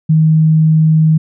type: tone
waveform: sine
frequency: 157.7 Hz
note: D#3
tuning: 24 cents sharp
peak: -6 dBFS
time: 0.09-1.18 s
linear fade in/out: 10 ms
effects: none